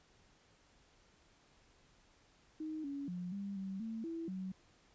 sine tone with pitch steps, 312.2 / 281.1 / 178.3 / 199.1 / 192.4 / 223.9 / 330.4 / 187.8 Hz, D#4 / C#4 / F3 / G3 / G3 / A3 / E4 / F#3, +6 / +24 / +36 / +27 / -32 / +30 / +4 / +26 cents, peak -39 dBFS, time 2.6-4.52 s, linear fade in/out 5 ms, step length 240 ms, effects pink hiss -68 dBFS RMS until 4.94 s + resampled to 16000 Hz

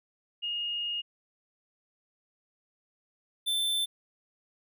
sine / square tone pair in turn, 2854 / 3541 Hz, F7 / A7, +37 / +10 cents, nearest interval major third, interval 373 cents, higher second, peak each -30 / -27 dBFS, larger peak second, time 0.42-1.02 / 3.46-3.86 s, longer first, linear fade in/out 20 ms, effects none

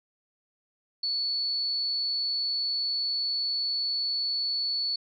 sine tone, 4435 Hz, C#8, in tune, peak -26 dBFS, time 1.03-4.96 s, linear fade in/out 5 ms, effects none

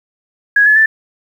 sine tone with pitch steps, 1661.2 / 1711.9 / 1764.1 Hz, G#6 / A6 / A6, 0 / -48 / +4 cents, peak -6 dBFS, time 0.56-0.86 s, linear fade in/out 5 ms, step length 100 ms, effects 7-bit

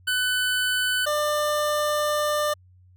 25% pulse tone pair in turn, 1500 / 596.7 Hz, F#6 / D5, +23 / +27 cents, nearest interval octave + major third, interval 1596 cents, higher first, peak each -18 dBFS, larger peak neither, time 0.07-1.06 / 1.06-2.54 s, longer second, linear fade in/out 10 ms, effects added 91 Hz sine -51 dBFS peak until 2.96 s

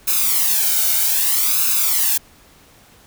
blue noise with flanger, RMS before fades -17 dBFS, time 0.07-2.18 s, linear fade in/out 10 ms, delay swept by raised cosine 0.77 to 1.37 ms, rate 0.63 Hz, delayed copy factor +0.9, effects pink hiss -49 dBFS RMS until 3.06 s

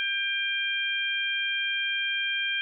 harmonic tone, 796 Hz, G5, 26 cents sharp, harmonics 2 / 3 / 4, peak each -30 / -30 / -30 dBFS, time 0-2.61 s, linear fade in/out 0 ms, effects none

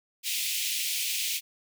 pink high-pass noise, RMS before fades -30 dBFS, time 0.23-1.41 s, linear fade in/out 50 ms, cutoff 2300 Hz, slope 48 dB/octave, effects none

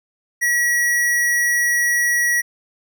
square tone, 1922 Hz, B6, 48 cents flat, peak -16 dBFS, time 0.41-2.42 s, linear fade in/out 20 ms, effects none

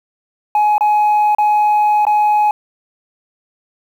sine tone with dropouts, 841 Hz, G#5, 22 cents sharp, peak -7 dBFS, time 0.55-2.51 s, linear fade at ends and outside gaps 2 ms, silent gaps 0.781-0.808 / 1.349-1.384 / 2.052-2.067 s, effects tanh soft clip ceiling -9 dBFS + 7-bit

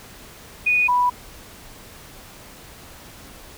sine tone pair in turn, 2471 / 985.2 Hz, D#7 / B5, -13 / -5 cents, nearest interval octave + major third, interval 1592 cents, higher first, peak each -15 dBFS, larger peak neither, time 0.66-0.88 / 0.88-1.1 s, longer neither, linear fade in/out 10 ms, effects pink hiss -43 dBFS RMS until 3.57 s

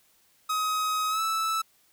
45% pulse tone with pitch glide, 1265 to 1312.6 Hz, D#6 to E6, +28 to -8 cents, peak -25 dBFS, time 0.49-1.62 s, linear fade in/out 10 ms, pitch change +64 cents, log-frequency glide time 1.09-1.21 s, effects white hiss -64 dBFS RMS until 1.92 s

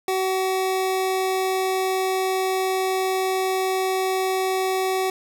25% pulse tone, 377.4 Hz, F#4, 34 cents sharp, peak -17 dBFS, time 0.08-5.1 s, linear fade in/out 2 ms, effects none

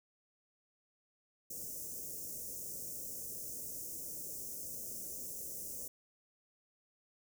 white band-stop noise, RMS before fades -44 dBFS, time 1.5-5.88 s, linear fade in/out 5 ms, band 590 to 5800 Hz, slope 48 dB/octave, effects none

